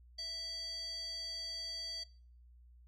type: tone with band-pass filter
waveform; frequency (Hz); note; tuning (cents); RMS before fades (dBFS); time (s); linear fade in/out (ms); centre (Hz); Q
square; 659.3; E5; 0; -42; 0.18-2.04; 10; 4700; 9
effects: noise-tail reverb RT60 0.5 s tail -22 dB re dry + added 60 Hz sine -57 dBFS peak until 2.87 s